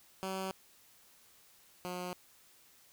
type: tone pair in turn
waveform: 10% pulse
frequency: 190.2 / 179.81 Hz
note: F#3 / F#3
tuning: +48 / -49 cents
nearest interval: minor second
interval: 97 cents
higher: first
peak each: -28 / -30 dBFS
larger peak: first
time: 0.23-0.51 / 1.85-2.13 s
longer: neither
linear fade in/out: 0 ms
effects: white hiss -63 dBFS RMS until 2.92 s